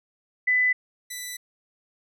sine / 10% pulse tone pair in turn, 2000 / 1982.7 Hz, B6 / B6, +21 / +6 cents, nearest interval unison, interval 15 cents, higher first, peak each -18 / -24 dBFS, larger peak first, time 0.47-0.73 / 1.1-1.37 s, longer second, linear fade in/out 10 ms, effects none

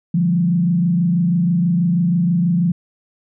sine tone with frequency modulation, 173.5 Hz, F3, 11 cents flat, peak -13 dBFS, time 0.14-2.72 s, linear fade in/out 5 ms, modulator 26.2 Hz, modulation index 0.7, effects none

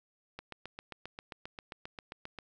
click train, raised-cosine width 0.3 ms, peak -26 dBFS, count 16, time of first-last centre 0.39-2.387 s, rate 7.51 Hz, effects none

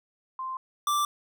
sine / square tone pair in turn, 1044 / 1174.1 Hz, C6 / D6, -4 / -1 cents, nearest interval major second, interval 203 cents, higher second, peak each -31 / -24 dBFS, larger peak second, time 0.39-0.57 / 0.87-1.05 s, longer neither, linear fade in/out 2 ms, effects none

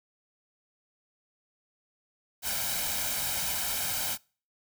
white noise with comb filter, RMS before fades -31 dBFS, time 2.42-4.18 s, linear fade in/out 50 ms, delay 1.3 ms, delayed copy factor +0.65, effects noise-tail reverb RT60 0.4 s tail -25 dB re dry

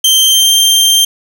sawtooth tone with pitch glide, 3136 to 3161 Hz, G7 to G7, 0 to +14 cents, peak -3 dBFS, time 0.04-1.05 s, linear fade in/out 5 ms, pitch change +14 cents, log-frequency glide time 0.2-0.51 s, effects none

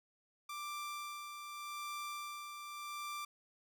sawtooth tone with tremolo, 1179 Hz, D6, 6 cents sharp, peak -37 dBFS, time 0.49-3.25 s, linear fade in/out 5 ms, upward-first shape sine, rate 0.84 Hz, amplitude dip 45%, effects none

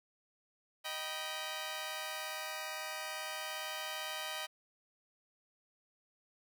10% pulse chord, Eb augmented, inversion none, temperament just, 622.3 / 777.8 / 972.3 Hz, Eb5 / G5 / B5, 0 / -14 / -27 cents, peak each -34 / -36 / -36 dBFS, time 0.84-4.47 s, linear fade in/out 20 ms, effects none

